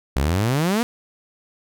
sawtooth exponential sweep, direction up, 61.74 to 246.9 Hz, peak -14 dBFS, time 0.16-0.83 s, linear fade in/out 0 ms, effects none

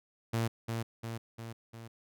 sawtooth tone with echo, 114.6 Hz, A#2, 29 cents flat, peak -25 dBFS, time 0.33-0.48 s, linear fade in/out 10 ms, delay 350 ms, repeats 4, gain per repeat -4 dB, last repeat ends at 1.88 s, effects none

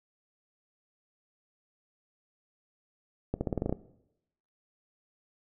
accelerating click train, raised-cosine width 2 ms, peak -16 dBFS, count 9, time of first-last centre 3.34-3.726 s, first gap 70 ms, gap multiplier 0.89, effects noise-tail reverb RT60 0.8 s tail -17 dB re dry

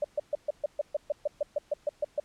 sine tone bursts, 590 Hz, D5, 8 cents sharp, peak -24 dBFS, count 15, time 0.02-2.2 s, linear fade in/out 5 ms, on 24 ms, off 130 ms, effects pink hiss -63 dBFS RMS until 2.24 s + low-pass 9000 Hz 12 dB/octave

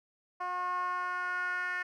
10% pulse tone with band-pass filter sweep, 360.8 Hz, F#4, 44 cents flat, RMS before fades -34 dBFS, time 0.4-1.83 s, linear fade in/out 10 ms, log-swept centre 920 to 1700 Hz, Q 4.4, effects none

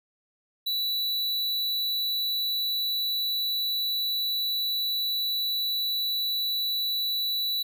square tone, 3950 Hz, B7, in tune, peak -26 dBFS, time 0.66-7.63 s, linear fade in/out 10 ms, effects none

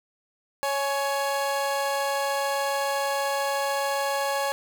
30% pulse tone pair together, 555 / 839.3 Hz, C#5 / G#5, +2 / +18 cents, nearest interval perfect fifth, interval 716 cents, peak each -24 / -25 dBFS, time 0.63-4.52 s, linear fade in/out 0 ms, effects none

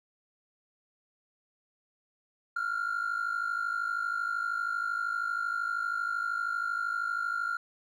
triangle ring-modulated tone, 1396.9 Hz, F6, in tune, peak -23 dBFS, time 2.56-7.57 s, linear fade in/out 5 ms, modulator 26.4 Hz, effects tanh soft clip ceiling -24 dBFS

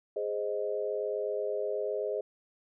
sine chord, Ab major, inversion none, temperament equal, 415.3 / 523.3 / 622.3 Hz, Ab4 / C5 / Eb5, 0 / 0 / 0 cents, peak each -33 / -35 / -35 dBFS, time 0.16-2.21 s, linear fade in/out 5 ms, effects none

